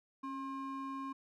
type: ring-modulated tone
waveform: triangle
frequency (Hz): 670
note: E5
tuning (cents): +28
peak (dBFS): -34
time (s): 0.23-1.13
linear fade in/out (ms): 10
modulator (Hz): 397
effects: none

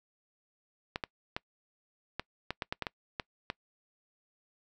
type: clicks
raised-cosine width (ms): 0.3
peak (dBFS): -17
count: 11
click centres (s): 0.959 / 1.038 / 1.365 / 2.196 / 2.506 / 2.622 / 2.725 / 2.823 / 2.868 / 3.198 / 3.501
effects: noise-tail reverb RT60 0.1 s tail -25 dB re dry

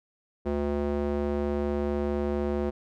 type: tone with band-pass filter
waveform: square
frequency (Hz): 72.2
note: D2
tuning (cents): -29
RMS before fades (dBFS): -28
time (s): 0.45-2.71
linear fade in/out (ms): 20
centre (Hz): 400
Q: 1.3
effects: none

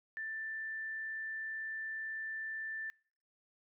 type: tone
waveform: sine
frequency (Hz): 1771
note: A6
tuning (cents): +11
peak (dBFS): -38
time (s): 0.17-2.9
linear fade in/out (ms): 0
effects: noise-tail reverb RT60 0.5 s tail -25 dB re dry

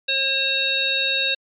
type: harmonic tone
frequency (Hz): 539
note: C#5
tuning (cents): -49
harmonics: 1 / 3 / 5 / 7 / 8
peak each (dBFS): -31 / -29 / -22 / -23 / -29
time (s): 0.08-1.35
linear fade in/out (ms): 10
effects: MP3 96 kbps

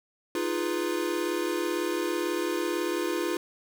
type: chord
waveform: square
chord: F half-diminished seventh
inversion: third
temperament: equal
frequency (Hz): 311.1 / 349.2 / 415.3 / 493.9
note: Eb4 / F4 / Ab4 / Cb5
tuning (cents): 0 / 0 / 0 / 0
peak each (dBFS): -34 / -30 / -36 / -36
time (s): 0.35-3.37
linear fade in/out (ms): 2
effects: none

